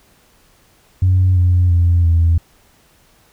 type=tone with pitch steps; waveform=sine; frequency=92.5 / 89.35 / 86.31 / 83.37 Hz; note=F#2 / F2 / F2 / E2; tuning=0 / +40 / -20 / +20 cents; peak=-8 dBFS; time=1.02-2.38 s; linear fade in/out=5 ms; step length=340 ms; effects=tanh soft clip ceiling -6 dBFS + pink hiss -53 dBFS RMS until 3.32 s